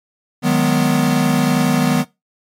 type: chord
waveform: square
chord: G# minor seventh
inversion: second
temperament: equal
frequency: 155.56 / 185 / 207.7 / 246.9 Hz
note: D#3 / F#3 / G#3 / B3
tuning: 0 / 0 / 0 / 0 cents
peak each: -19 / -20 / -22 / -17 dBFS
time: 0.42-2.05 s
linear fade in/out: 50 ms
effects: noise-tail reverb RT60 0.2 s tail -19 dB re dry + MP3 64 kbps